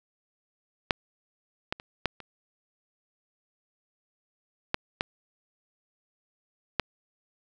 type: clicks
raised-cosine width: 0.3 ms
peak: -6 / -12 / -26 / -9 / -26 / -8 / -10 / -7 dBFS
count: 8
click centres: 0.908 / 1.725 / 1.799 / 2.057 / 2.203 / 4.744 / 5.009 / 6.797 s
effects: none